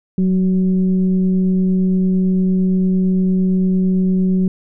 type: tone with frequency modulation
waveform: sine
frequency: 185.6 Hz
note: F#3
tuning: 6 cents sharp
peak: -12 dBFS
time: 0.18-4.48 s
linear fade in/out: 2 ms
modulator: 190 Hz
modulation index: 0.42
effects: none